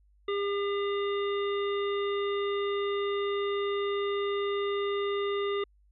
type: harmonic tone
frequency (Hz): 402.6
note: G4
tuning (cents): +46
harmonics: 1 / 3 / 5 / 7 / 9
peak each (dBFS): -28 / -36 / -41 / -45 / -43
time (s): 0.28-5.64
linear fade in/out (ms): 5
effects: added 50 Hz sine -60 dBFS peak until 5.91 s